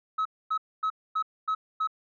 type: tone bursts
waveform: sine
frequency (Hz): 1284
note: E6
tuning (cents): -46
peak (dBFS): -22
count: 6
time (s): 0.18-1.874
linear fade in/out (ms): 10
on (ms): 74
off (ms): 250
effects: tanh soft clip ceiling -23 dBFS